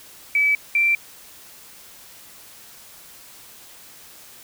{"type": "tone pair in turn", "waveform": "sine", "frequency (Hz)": [2296, 2350], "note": ["D7", "D7"], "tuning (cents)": [-40, 1], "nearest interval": "unison", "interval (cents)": 41, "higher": "second", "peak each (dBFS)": -15, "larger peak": "neither", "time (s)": [[0.35, 0.55], [0.75, 0.95]], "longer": "neither", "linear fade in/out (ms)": 2, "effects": ["white hiss -45 dBFS RMS until 4.43 s"]}